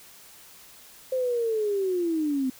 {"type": "linear sweep", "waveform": "sine", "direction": "down", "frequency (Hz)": [524, 253.8], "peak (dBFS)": -23, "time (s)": [1.12, 2.5], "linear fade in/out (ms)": 5, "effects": ["white hiss -50 dBFS RMS until 2.59 s"]}